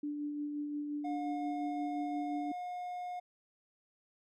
sine tone with tremolo, 293.7 Hz, D4, in tune, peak -34 dBFS, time 0.03-2.52 s, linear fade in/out 5 ms, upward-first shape sine, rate 5.7 Hz, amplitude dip 30%
triangle tone, 718 Hz, F5, 48 cents sharp, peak -36 dBFS, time 1.04-3.2 s, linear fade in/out 10 ms
effects none

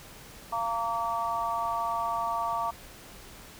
harmonic tone, 230 Hz, A#3, 23 cents flat, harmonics 3 / 4 / 5, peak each -33 / -31 / -31 dBFS, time 0.52-2.71 s, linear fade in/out 10 ms, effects pink hiss -48 dBFS RMS until 3.59 s

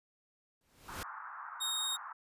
pink noise with exponential growth, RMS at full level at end -39 dBFS, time 0.61-1.03 s, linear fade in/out 1 ms, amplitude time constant 90 ms
white band-pass noise, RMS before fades -46 dBFS, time 0.88-2.13 s, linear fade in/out 10 ms, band 890 to 1500 Hz, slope 48 dB/octave
sawtooth tone, 3729 Hz, A#7, in tune, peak -30 dBFS, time 1.6-1.97 s, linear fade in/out 20 ms
effects resampled to 32000 Hz

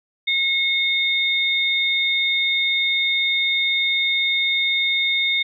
sine tone pair together, 2169 / 3648 Hz, C#7 / A#7, -38 / -38 cents, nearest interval major sixth, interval 900 cents, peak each -20 dBFS, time 0.27-5.43 s, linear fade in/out 10 ms, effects none

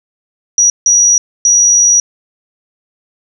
sine tone bursts at uneven times, 5800 Hz, F#8, 35 cents flat, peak -5 dBFS, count 3, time 0.58-0.7 / 0.86-1.18 / 1.45-2 s, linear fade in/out 2 ms, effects none

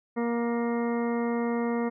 harmonic tone with a mistuned harmonic, 235.5 Hz, A#3, 18 cents sharp, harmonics 1 / 2 / 3 / 4 / 5 / 6 / 8 / 9, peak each -27 / -30 / -38 / -38 / -41 / -45 / -43 / -46 dBFS, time 0.16-1.9 s, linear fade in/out 20 ms, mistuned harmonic 8, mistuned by -18 cents, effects none

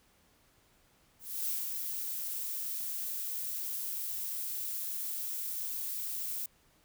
violet noise with ADSR envelope, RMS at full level -33 dBFS, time 1.19-6.46 s, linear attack 290 ms, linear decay 170 ms, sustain -4 dB, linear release 4 ms, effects pink hiss -67 dBFS RMS until 6.84 s

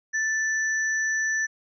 sine tone pair together, 1760 / 5927 Hz, A6 / F#8, 0 / +2 cents, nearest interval octave + major sixth, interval 2102 cents, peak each -23 / -32 dBFS, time 0.13-1.47 s, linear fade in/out 20 ms, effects none

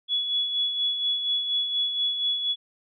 sine tone with tremolo, 3390 Hz, G#7, 35 cents sharp, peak -21 dBFS, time 0.08-2.56 s, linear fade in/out 50 ms, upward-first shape sine, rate 4.2 Hz, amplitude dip 50%, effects none

